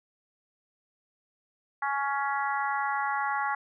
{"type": "harmonic tone", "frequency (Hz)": 279.1, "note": "C#4", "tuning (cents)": 12, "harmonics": [3, 4, 5, 6, 7], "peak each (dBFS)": [-30, -32, -34, -36, -37], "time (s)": [1.82, 3.55], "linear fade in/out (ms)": 5, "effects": []}